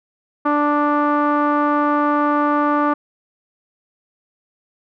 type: tone with low-pass filter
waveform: sawtooth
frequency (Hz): 293.7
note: D4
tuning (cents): 0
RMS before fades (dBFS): -17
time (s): 0.45-2.94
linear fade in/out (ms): 10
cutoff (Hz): 1200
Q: 3.9
effects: none